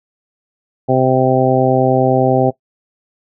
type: harmonic tone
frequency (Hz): 129.9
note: C3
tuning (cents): -12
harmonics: 1 / 2 / 3 / 4 / 5 / 6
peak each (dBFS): -17 / -17 / -17 / -17 / -17 / -17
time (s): 0.88-2.51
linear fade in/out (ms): 20
effects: noise-tail reverb RT60 0.1 s tail -18 dB re dry